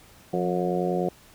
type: harmonic tone with a mistuned harmonic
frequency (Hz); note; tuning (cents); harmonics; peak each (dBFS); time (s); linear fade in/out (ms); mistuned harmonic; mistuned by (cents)
90.1; F#2; -45; 2 / 3 / 4 / 5 / 6 / 7 / 8; -28 / -38 / -28 / -31 / -31 / -36 / -31; 0.33-1.09; 5; 2; -41
effects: pink hiss -53 dBFS RMS until 1.34 s